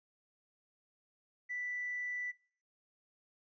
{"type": "tone with tanh clipping", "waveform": "triangle", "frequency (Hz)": 1975.5, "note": "B6", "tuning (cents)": 0, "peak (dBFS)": -37, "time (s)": [1.49, 2.32], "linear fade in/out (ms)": 20, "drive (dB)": 4, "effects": ["noise-tail reverb RT60 0.5 s tail -22 dB re dry", "resampled to 16000 Hz"]}